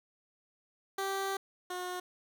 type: tone pair in turn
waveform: 15% pulse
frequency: 389.7 / 361.5 Hz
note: G4 / F#4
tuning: -10 / -40 cents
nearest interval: minor second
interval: 130 cents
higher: first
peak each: -26 / -30 dBFS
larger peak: first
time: 0.98-1.37 / 1.7-2 s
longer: first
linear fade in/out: 5 ms
effects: none